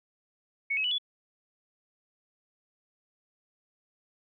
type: tone with pitch steps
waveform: sine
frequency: 2217 / 2561 / 2959 / 3419 Hz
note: C#7 / D#7 / F#7 / G#7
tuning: 0 / +49 / -1 / +50 cents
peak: -26 dBFS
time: 0.7-0.984 s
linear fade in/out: 10 ms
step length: 71 ms
effects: none